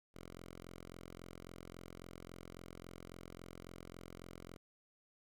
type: tone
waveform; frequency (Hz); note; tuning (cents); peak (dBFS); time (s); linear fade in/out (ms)
5% pulse; 43.65; F1; 0; -39; 0.14-4.57; 10
effects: none